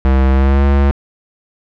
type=tone with pitch glide; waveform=square; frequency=66.2 to 69.69 Hz; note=C2 to C#2; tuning=+21 to +10 cents; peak=-9 dBFS; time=0.05-0.91 s; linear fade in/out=0 ms; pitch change=+89 cents; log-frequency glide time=0.31-0.65 s; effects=low-pass 2000 Hz 12 dB/octave